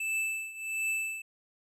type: tone with tremolo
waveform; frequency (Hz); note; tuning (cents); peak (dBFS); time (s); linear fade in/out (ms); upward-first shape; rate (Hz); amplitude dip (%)
square; 2637; E7; 0; -28; 0-1.22; 5; triangle; 1.4; 85
effects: low-pass 12000 Hz 12 dB/octave